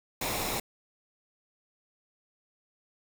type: noise with comb filter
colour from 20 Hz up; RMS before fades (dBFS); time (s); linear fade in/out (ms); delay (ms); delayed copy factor
pink; -32; 0.21-0.6; 5; 0.65; -0.5
effects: none